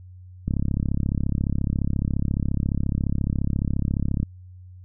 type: click train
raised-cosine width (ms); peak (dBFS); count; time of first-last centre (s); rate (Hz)
5; -11; 130; 0.48-4.23; 34.4
effects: added 91 Hz sine -41 dBFS peak until 4.84 s